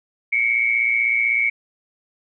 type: tone pair together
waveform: sine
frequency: 2179 / 2295 Hz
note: C#7 / D7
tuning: -30 / -40 cents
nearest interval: minor second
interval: 90 cents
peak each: -19 dBFS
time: 0.32-1.5 s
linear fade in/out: 10 ms
effects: none